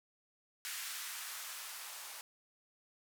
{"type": "noise with band-pass filter sweep", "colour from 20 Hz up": "violet", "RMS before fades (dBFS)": -45, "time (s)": [0.65, 2.21], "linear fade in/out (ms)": 0, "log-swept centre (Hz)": [1600, 780], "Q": 1.3, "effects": []}